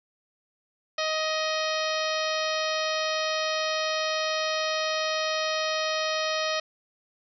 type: harmonic tone with a mistuned harmonic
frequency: 627 Hz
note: D#5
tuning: 13 cents sharp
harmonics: 1 / 2 / 3 / 4 / 5 / 6 / 7 / 8 / 9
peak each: -29 / -32 / -34 / -35 / -36 / -37 / -37 / -38 / -39 dBFS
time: 0.98-6.6 s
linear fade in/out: 5 ms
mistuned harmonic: 7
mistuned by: -53 cents
effects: none

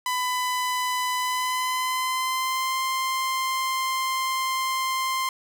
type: tone with pitch glide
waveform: sawtooth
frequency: 1001 to 1048.3 Hz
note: B5 to C6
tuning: +23 to +3 cents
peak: -20 dBFS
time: 0.06-5.29 s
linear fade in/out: 2 ms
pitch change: +80 cents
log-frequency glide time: 1.17-2.8 s
effects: none

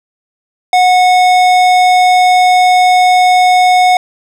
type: tone with tanh clipping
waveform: sine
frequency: 731 Hz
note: F#5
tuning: 21 cents flat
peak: -7 dBFS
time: 0.73-3.97 s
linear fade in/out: 2 ms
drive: 17 dB
effects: none

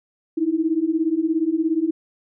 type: beating tone pair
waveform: sine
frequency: 311.1 / 328.1 Hz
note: D#4 / E4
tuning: 0 / -8 cents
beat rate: 17 Hz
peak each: -22 / -20 dBFS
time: 0.37-1.91 s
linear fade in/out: 10 ms
effects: none

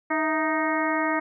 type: harmonic tone with a mistuned harmonic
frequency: 311.1 Hz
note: D#4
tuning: in tune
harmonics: 1 / 2 / 3 / 4 / 5 / 6 / 7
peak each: -27 / -29 / -29 / -30 / -34 / -30 / -33 dBFS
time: 0.1-1.2 s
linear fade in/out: 10 ms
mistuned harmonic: 2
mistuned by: +67 cents
effects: none

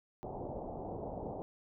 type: low-pass noise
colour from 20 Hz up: white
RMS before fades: -42 dBFS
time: 0.23-1.42 s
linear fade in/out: 0 ms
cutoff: 820 Hz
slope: 48 dB/octave
effects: none

